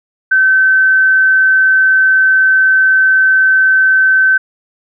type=tone; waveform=sine; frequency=1536 Hz; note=G6; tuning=36 cents flat; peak=-6 dBFS; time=0.31-4.38 s; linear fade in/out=10 ms; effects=none